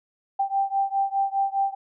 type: beating tone pair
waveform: sine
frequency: 784 / 788.9 Hz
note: G5 / G5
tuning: 0 / +11 cents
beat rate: 4.9 Hz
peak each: -24 / -25 dBFS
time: 0.39-1.75 s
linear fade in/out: 10 ms
effects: none